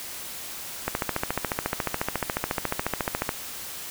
click train, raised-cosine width 0.5 ms, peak -9 dBFS, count 35, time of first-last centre 0.88-3.291 s, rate 14.1 Hz, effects white hiss -37 dBFS RMS until 3.9 s

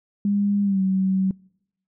sine tone with pitch glide, 202.5 to 190.03 Hz, G#3 to F#3, -43 to +46 cents, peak -18 dBFS, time 0.25-1.31 s, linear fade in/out 2 ms, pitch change -111 cents, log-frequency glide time 0.63-0.81 s, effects noise-tail reverb RT60 0.8 s tail -26 dB re dry

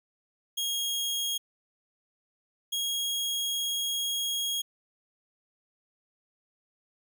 sawtooth tone pair in turn, 3271 / 3287 Hz, G#7 / G#7, -27 / -19 cents, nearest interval unison, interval 8 cents, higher second, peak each -25 dBFS, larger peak neither, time 0.57-1.38 / 2.72-4.62 s, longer second, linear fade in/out 10 ms, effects none

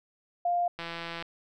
sine tone, 701 Hz, F5, 6 cents sharp, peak -24 dBFS, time 0.45-0.68 s, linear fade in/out 5 ms
click train, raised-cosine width 0.3 ms, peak -21 dBFS, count 74, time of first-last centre 0.79-1.225 s, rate 168 Hz
effects none

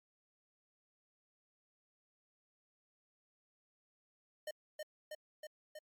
square tone with echo, 610 Hz, D#5, 34 cents flat, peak -40 dBFS, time 4.47-4.51 s, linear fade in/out 5 ms, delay 320 ms, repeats 4, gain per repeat -2 dB, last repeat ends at 5.79 s, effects MP3 64 kbps

